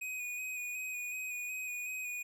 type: tone with vibrato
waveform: square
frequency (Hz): 2489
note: D#7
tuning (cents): 0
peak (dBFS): -38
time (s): 0.01-2.23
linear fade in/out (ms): 10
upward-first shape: square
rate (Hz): 2.7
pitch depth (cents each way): 19
effects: none